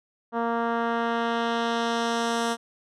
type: tone with low-pass filter sweep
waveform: 10% pulse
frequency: 232.3 Hz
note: A#3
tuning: 6 cents flat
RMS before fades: -26 dBFS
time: 0.32-2.57 s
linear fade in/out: 50 ms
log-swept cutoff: 1100 to 9300 Hz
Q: 0.98
effects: none